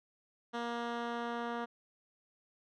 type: tone with low-pass filter sweep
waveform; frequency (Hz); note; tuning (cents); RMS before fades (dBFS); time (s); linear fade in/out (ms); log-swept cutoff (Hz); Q
10% pulse; 236.1; A#3; +22; -38; 0.53-1.66; 20; 3700 to 2200; 0.75
effects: none